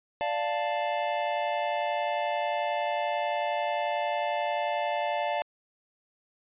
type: chord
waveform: square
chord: D minor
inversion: none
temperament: equal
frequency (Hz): 587.3 / 698.5 / 880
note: D5 / F5 / A5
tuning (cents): 0 / 0 / 0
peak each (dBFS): -32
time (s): 0.21-5.42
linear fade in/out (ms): 0
effects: resampled to 8000 Hz